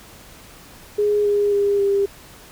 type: tone with pitch steps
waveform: sine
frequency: 415.3 / 409.6 / 403.9 / 398.4 Hz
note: G#4 / G#4 / G#4 / G4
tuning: 0 / -24 / -48 / +28 cents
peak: -15 dBFS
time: 0.98-2.06 s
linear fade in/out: 10 ms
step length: 270 ms
effects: pink hiss -44 dBFS RMS until 2.51 s